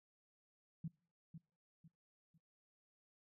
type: tone with echo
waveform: sine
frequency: 163.1 Hz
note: E3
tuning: 18 cents flat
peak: -40 dBFS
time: 0.84-0.88 s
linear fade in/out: 5 ms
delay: 500 ms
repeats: 3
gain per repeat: -9 dB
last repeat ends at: 2.38 s
effects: noise-tail reverb RT60 0.5 s tail -26 dB re dry